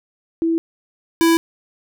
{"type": "tone pair in turn", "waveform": ["sine", "square"], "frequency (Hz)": [329.6, 331.2], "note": ["E4", "E4"], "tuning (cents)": [0, 8], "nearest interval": "unison", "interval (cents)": 8, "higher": "second", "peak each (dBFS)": [-15, -12], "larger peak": "second", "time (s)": [[0.42, 0.58], [1.21, 1.37]], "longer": "neither", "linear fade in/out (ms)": 0, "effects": []}